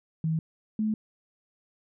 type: tone pair in turn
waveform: sine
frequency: 160.1 / 216 Hz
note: D#3 / A3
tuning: +50 / -32 cents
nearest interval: perfect fourth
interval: 518 cents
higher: second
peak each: -24 dBFS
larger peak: neither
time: 0.24-0.39 / 0.79-0.94 s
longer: neither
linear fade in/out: 2 ms
effects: none